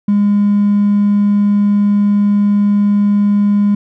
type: tone with hard clipping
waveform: triangle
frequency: 204.3 Hz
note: G#3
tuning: 28 cents flat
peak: -9 dBFS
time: 0.08-3.75 s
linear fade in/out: 5 ms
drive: 4 dB
effects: none